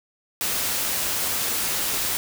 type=noise; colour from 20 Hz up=white; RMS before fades=-25 dBFS; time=0.41-2.17 s; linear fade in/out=0 ms; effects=none